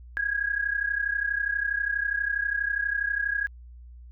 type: tone pair together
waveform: sine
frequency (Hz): 1626.7 / 1659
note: G#6 / G#6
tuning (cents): -36 / -2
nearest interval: unison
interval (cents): 34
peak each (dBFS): -28 / -27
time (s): 0.17-3.47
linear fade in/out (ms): 0
effects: added 60 Hz sine -43 dBFS peak until 4.11 s